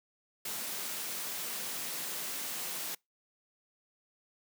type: high-pass noise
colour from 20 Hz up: white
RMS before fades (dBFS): -38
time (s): 0.45-2.95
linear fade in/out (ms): 5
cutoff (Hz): 140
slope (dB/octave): 96
effects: noise-tail reverb RT60 0.2 s tail -26 dB re dry